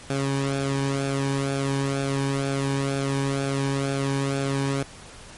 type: tone with flanger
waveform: sawtooth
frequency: 137.5 Hz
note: C#3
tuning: 14 cents flat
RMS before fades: -25 dBFS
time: 0.1-4.83 s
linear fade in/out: 0 ms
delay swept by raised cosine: 1 to 1.52 ms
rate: 2.1 Hz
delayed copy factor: -0.7
effects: pink hiss -44 dBFS RMS until 5.37 s + MP3 48 kbps